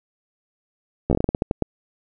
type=slowing click train; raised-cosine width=2 ms; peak=-6 dBFS; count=12; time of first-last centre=1.1-1.623 s; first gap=13 ms; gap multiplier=1.24; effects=none